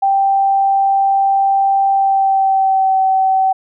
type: tone with pitch glide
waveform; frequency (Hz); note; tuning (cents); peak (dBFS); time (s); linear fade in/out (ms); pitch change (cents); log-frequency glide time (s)
sine; 784 to 764.3; G5 to G5; 0 to -44; -10; 0.02-3.53; 10; -44; 1.91-2.99
effects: none